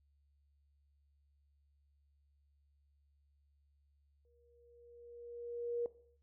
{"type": "tone with exponential growth", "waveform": "sine", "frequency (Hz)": 475.4, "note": "A#4", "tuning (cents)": 34, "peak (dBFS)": -33, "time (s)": [4.25, 5.86], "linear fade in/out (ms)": 1, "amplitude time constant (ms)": 350, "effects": ["noise-tail reverb RT60 0.6 s tail -17 dB re dry", "added 71 Hz sine -70 dBFS peak until 6.22 s"]}